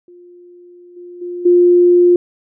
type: tone with level steps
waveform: sine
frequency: 352.9 Hz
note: F4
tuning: 18 cents sharp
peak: -38 / -31 / -22 / -6 dBFS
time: 0.08-2.16 s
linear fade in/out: 2 ms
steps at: 0.96 / 1.21 / 1.45 s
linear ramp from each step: 10 ms
effects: none